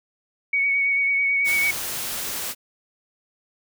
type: tone with vibrato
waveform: sine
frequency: 2235 Hz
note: C#7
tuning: 14 cents sharp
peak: -18 dBFS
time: 0.53-1.71 s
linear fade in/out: 5 ms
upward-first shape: triangle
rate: 9.1 Hz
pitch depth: 26 cents each way
type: noise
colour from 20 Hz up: white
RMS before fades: -29 dBFS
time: 1.44-2.55 s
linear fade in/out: 50 ms
effects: none